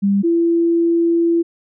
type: tone pair in turn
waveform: sine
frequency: 199.1 / 337 Hz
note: G3 / E4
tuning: +27 / +38 cents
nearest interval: major sixth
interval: 911 cents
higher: second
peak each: -12 dBFS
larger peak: neither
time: 0.02-0.23 / 0.23-1.43 s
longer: second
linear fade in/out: 20 ms
effects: none